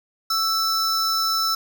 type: tone pair together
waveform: square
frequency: 1324 / 5296 Hz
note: E6 / E8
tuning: +7 / +7 cents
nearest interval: 2 octaves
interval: 2400 cents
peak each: -23 / -23 dBFS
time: 0.3-1.55 s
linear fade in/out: 5 ms
effects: none